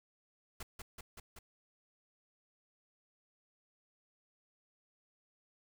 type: noise with echo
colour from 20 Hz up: pink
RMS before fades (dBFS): -44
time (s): 0.6-0.63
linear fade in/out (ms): 5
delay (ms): 190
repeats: 4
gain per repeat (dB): -2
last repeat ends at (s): 1.39
effects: none